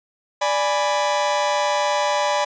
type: chord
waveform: 40% pulse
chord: G# diminished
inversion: second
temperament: equal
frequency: 587.3 / 830.6 / 987.8 Hz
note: D5 / G#5 / B5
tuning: 0 / 0 / 0 cents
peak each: -21 / -23 / -22 dBFS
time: 0.41-2.45 s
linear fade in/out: 10 ms
effects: resampled to 16000 Hz